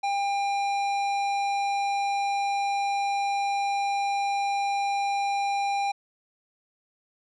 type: tone with tanh clipping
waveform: sine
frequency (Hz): 800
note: G5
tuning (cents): +35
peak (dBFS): -26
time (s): 0.03-5.92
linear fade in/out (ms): 10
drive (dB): 15
effects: resampled to 22050 Hz